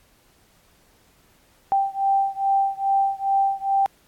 sine beating tone pair, 784 / 786.4 Hz, G5 / G5, 0 / +5 cents, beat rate 2.4 Hz, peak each -21 / -22 dBFS, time 1.72-3.86 s, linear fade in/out 0 ms, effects pink hiss -59 dBFS RMS until 4.07 s + AAC 64 kbps

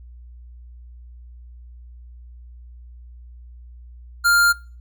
square tone, 1400 Hz, F6, 4 cents sharp, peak -14 dBFS, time 4.24-4.53 s, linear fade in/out 20 ms, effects noise-tail reverb RT60 0.4 s tail -23 dB re dry + added 60 Hz sine -39 dBFS peak until 4.8 s

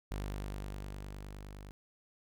sawtooth tone with level ramp, 49.74 Hz, G1, 26 cents sharp, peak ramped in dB -32 to -43 dBFS, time 0.11-1.71 s, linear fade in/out 0 ms, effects none

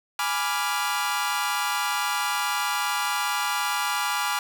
sawtooth chord, G# diminished seventh, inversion none, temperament equal, 830.6 / 987.8 / 1174.7 / 1396.9 Hz, G#5 / B5 / D6 / F6, 0 / 0 / 0 / 0 cents, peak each -26 dBFS, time 0.19-4.39 s, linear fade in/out 2 ms, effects none

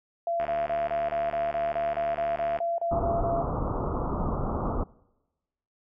sine tone bursts, 680 Hz, F5, 46 cents flat, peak -25 dBFS, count 15, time 0.27-3.418 s, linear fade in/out 2 ms, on 180 ms, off 32 ms
click train, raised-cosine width 0.5 ms, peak -21 dBFS, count 164, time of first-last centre 0.4-2.588 s, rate 74.5 Hz
pink low-pass noise, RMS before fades -29 dBFS, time 2.91-4.84 s, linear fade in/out 10 ms, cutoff 1300 Hz, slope 96 dB/octave
effects noise-tail reverb RT60 1.0 s tail -23 dB re dry

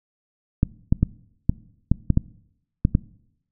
clicks, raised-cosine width 5 ms, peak -4 dBFS, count 9, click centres 0.631 / 0.925 / 1.03 / 1.495 / 1.916 / 2.103 / 2.174 / 2.851 / 2.951 s, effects noise-tail reverb RT60 0.8 s tail -22 dB re dry

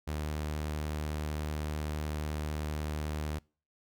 sawtooth tone, 75.9 Hz, D#2, 42 cents flat, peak -29 dBFS, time 0.07-3.39 s, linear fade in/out 10 ms, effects noise-tail reverb RT60 0.4 s tail -26 dB re dry

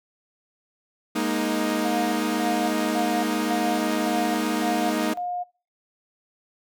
sawtooth chord, Ab suspended second, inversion none, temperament equal with one note detuned, 207.7 / 235.7 / 311.1 Hz, Ab3 / Bb3 / Eb4, 0 / +19 / 0 cents, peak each -25 / -23 / -22 dBFS, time 1.15-5.14 s, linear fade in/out 10 ms
sine tone with tremolo, 713 Hz, F5, 36 cents sharp, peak -26 dBFS, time 1.84-5.44 s, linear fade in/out 20 ms, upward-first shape square, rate 1.8 Hz, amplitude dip 75%
effects noise-tail reverb RT60 0.4 s tail -24 dB re dry

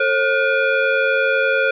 sine tone with frequency modulation, 445.2 Hz, A4, 20 cents sharp, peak -14 dBFS, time 0-1.71 s, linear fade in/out 5 ms, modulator 982 Hz, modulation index 1.8, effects none

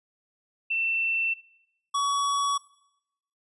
sine / square tone pair in turn, 2685 / 1128.9 Hz, E7 / C#6, +31 / +31 cents, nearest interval octave + minor third, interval 1500 cents, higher first, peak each -24 dBFS, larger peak neither, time 0.7-1.34 / 1.94-2.58 s, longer neither, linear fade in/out 10 ms, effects noise-tail reverb RT60 0.8 s tail -19 dB re dry + resampled to 24000 Hz

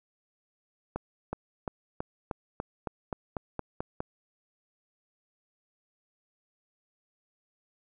accelerating click train, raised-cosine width 1 ms, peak -18 dBFS, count 12, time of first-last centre 0.96-4.004 s, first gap 370 ms, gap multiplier 0.94, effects none

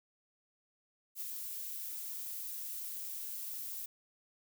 violet noise with ADSR envelope, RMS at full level -39 dBFS, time 1.15-3.86 s, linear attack 61 ms, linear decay 20 ms, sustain -3 dB, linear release 6 ms, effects none

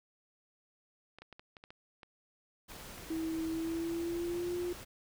clicks, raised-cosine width 0.3 ms, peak -34 dBFS, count 11, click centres 1.186 / 1.22 / 1.327 / 1.395 / 1.568 / 1.639 / 1.705 / 2.032 / 2.718 / 2.98 / 3.16 s
pink noise, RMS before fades -48 dBFS, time 2.68-4.85 s, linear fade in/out 20 ms
sine tone with pitch glide, 323.4 to 352.7 Hz, E4 to F4, -33 to +17 cents, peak -33 dBFS, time 3.1-4.73 s, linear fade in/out 5 ms, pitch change +150 cents, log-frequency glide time 3.49-4.55 s
effects none

